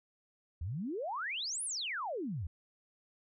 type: exponential two-way sweep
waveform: sine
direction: up then down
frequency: 73.42 to 10930 to 73.42 Hz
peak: -35 dBFS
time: 0.61-2.47 s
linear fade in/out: 5 ms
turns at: 1.64 s
effects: none